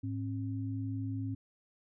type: tone pair together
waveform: sine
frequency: 106.67 / 268.8 Hz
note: G#2 / C4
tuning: +47 / +47 cents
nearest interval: octave + major third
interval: 1600 cents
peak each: -35 / -38 dBFS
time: 0.03-1.35 s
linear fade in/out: 10 ms
effects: none